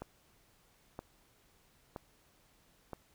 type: click train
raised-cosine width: 1 ms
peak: -27 dBFS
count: 4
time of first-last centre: 0.02-2.933 s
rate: 1.03 Hz
effects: pink hiss -68 dBFS RMS until 3.14 s